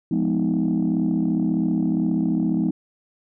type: chord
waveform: sine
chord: F half-diminished seventh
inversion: none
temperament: just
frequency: 174.61 / 209.5 / 251.4 / 314.3 Hz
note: F3 / Ab3 / Cb4 / Eb4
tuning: 0 / +15 / +31 / +18 cents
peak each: -23 dBFS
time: 0.11-2.71 s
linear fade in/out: 5 ms
effects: tanh soft clip ceiling -13 dBFS